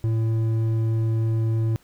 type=tone with hard clipping; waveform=sine; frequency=112.1 Hz; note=A2; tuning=33 cents sharp; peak=-21 dBFS; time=0.04-1.76 s; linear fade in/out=0 ms; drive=6 dB; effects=pink hiss -58 dBFS RMS until 1.83 s